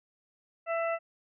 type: harmonic tone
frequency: 666 Hz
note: E5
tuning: 18 cents sharp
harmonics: 1 / 2 / 3 / 4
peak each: -29 / -35 / -39 / -41 dBFS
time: 0.66-0.99 s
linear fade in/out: 50 ms
effects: none